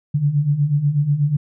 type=beating tone pair; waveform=sine; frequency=140 / 148.2 Hz; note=C#3 / D3; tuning=+18 / +16 cents; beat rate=8.2 Hz; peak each=-21 / -16 dBFS; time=0.14-1.37 s; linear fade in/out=10 ms; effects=none